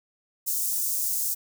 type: high-pass noise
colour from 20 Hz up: white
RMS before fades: -27 dBFS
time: 0.46-1.35 s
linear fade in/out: 20 ms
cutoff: 6300 Hz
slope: 24 dB/octave
effects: none